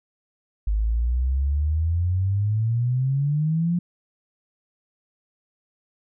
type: exponential sweep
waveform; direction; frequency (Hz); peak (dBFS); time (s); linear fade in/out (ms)
sine; up; 50.8 to 177; -19; 0.67-3.79; 5
effects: none